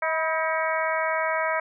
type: harmonic tone with a mistuned harmonic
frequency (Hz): 318.8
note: D#4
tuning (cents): +42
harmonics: 2 / 3 / 4 / 5 / 6 / 7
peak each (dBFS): -27 / -29 / -30 / -31 / -32 / -32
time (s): 0.02-1.6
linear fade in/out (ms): 5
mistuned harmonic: 3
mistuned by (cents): +38
effects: none